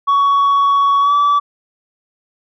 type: tone with pitch glide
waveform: sine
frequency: 1121 to 1153.2 Hz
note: C#6 to D6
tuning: +19 to -32 cents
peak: -7 dBFS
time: 0.07-1.4 s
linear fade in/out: 20 ms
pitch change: +49 cents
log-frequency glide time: 1.01-1.13 s
effects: tanh soft clip ceiling -9 dBFS

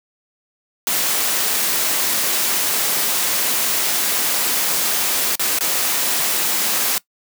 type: noise with dropouts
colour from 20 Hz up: white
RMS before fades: -19 dBFS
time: 0.87-6.98 s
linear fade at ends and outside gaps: 1 ms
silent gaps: 5.355-5.395 / 5.588-5.608 s
effects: noise-tail reverb RT60 0.1 s tail -20 dB re dry + high-pass 200 Hz 12 dB/octave

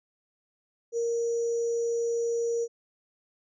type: tone with sample-and-hold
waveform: sine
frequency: 466.2 Hz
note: A#4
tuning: in tune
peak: -25 dBFS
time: 0.92-2.68 s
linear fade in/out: 50 ms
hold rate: 6300 Hz
effects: resampled to 16000 Hz

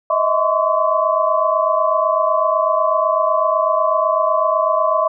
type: tone cluster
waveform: sine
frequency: 622 / 650 / 1035 / 1133 Hz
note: D#5 / E5 / C6 / C#6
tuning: -1 / -24 / -19 / +37 cents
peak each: -19 dBFS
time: 0.1-5.08 s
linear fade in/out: 5 ms
effects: none

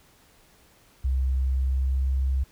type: tone with pitch glide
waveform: sine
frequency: 65.41 to 66.32 Hz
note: C2 to C2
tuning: 0 to +24 cents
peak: -21 dBFS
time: 1.04-2.44 s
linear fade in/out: 10 ms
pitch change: +24 cents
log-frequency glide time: 1.37-2.11 s
effects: pink hiss -58 dBFS RMS until 2.51 s

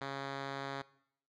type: tone with low-pass filter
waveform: 5% pulse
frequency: 137.5 Hz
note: C#3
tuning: 14 cents flat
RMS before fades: -41 dBFS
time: 0.01-0.82 s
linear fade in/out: 5 ms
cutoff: 3600 Hz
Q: 1.1
effects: noise-tail reverb RT60 0.7 s tail -20 dB re dry

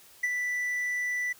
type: tone with ADSR envelope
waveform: triangle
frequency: 1975.5 Hz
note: B6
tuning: in tune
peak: -21 dBFS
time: 0.23-1.33 s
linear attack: 9 ms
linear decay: 33 ms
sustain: -5 dB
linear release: 10 ms
effects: white hiss -55 dBFS RMS until 1.39 s

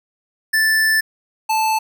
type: tone pair in turn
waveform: square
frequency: 1760 / 876.4 Hz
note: A6 / A5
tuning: 0 / -7 cents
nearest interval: octave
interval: 1207 cents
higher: first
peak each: -14 / -16 dBFS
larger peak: first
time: 0.53-1.01 / 1.49-1.79 s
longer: first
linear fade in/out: 10 ms
effects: none

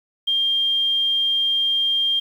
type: tone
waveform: sine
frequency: 3200 Hz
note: G7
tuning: 35 cents sharp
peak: -17 dBFS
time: 0.27-2.2 s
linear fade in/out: 10 ms
effects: 8-bit

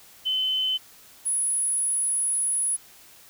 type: tone pair in turn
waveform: sine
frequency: 3048 / 10270 Hz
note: G7 / E9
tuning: -49 / -46 cents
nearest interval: octave + major sixth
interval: 2103 cents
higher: second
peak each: -22 dBFS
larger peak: neither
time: 0.25-0.78 / 1.25-2.77 s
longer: second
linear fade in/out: 20 ms
effects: white hiss -51 dBFS RMS until 3.29 s

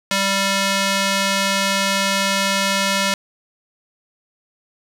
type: tone with band-pass filter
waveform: square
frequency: 196 Hz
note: G3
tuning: in tune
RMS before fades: -19 dBFS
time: 0.11-3.14 s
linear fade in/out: 2 ms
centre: 3900 Hz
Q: 0.52
effects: none

